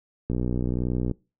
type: click train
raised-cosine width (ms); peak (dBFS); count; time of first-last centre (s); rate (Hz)
3; -14; 51; 0.3-1.113; 61.5
effects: noise-tail reverb RT60 0.3 s tail -24 dB re dry